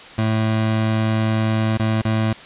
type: tone with dropouts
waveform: 25% pulse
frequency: 110 Hz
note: A2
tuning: in tune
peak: -13 dBFS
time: 0.18-2.33 s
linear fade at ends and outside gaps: 5 ms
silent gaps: 1.774-1.796 / 2.018-2.05 s
effects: white hiss -39 dBFS RMS until 2.45 s + resampled to 8000 Hz